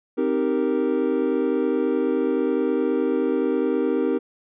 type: chord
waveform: triangle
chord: C minor seventh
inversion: none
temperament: equal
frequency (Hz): 261.6 / 311.1 / 392 / 466.2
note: C4 / Eb4 / G4 / Bb4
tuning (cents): 0 / 0 / 0 / 0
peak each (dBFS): -23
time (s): 0.17-4.19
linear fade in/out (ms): 20
effects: resampled to 8000 Hz